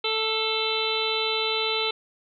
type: harmonic tone with a mistuned harmonic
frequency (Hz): 441.8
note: A4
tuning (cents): +7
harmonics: 1 / 2 / 3 / 5 / 6 / 7 / 8 / 9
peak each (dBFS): -29 / -34 / -33 / -34 / -32 / -32 / -32 / -29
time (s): 0.04-1.91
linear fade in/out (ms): 5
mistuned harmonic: 5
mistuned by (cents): -25
effects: none